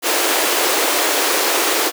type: high-pass noise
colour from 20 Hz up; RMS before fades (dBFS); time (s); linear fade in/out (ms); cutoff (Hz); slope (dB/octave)
pink; -17; 0.02-1.92; 50; 310; 48
effects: none